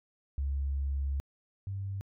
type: tone pair in turn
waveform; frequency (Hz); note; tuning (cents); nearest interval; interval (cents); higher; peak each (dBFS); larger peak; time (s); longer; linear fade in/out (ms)
sine; 69.2 / 97.86; C#2 / G2; -2 / -2; tritone; 600; second; -28 / -33; first; 0.38-1.2 / 1.67-2.01; first; 0
effects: tanh soft clip ceiling -24 dBFS